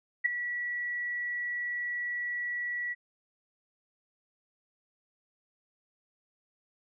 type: tone with ADSR envelope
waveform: sine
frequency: 1941 Hz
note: B6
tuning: 31 cents flat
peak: -19 dBFS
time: 0.24-2.95 s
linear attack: 18 ms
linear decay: 7 ms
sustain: -12 dB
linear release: 31 ms
effects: none